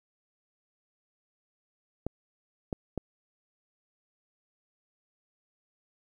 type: clicks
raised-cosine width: 2 ms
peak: -18 dBFS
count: 3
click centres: 2.066 / 2.728 / 2.977 s
effects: 10-bit